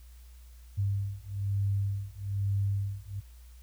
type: beating tone pair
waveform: sine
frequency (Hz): 99 / 100.1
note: G2 / G2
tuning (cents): +18 / +37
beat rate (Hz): 1.1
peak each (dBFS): -31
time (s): 0.77-3.21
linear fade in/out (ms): 20
effects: added 60 Hz sine -48 dBFS peak until 3.62 s + white hiss -63 dBFS RMS until 3.62 s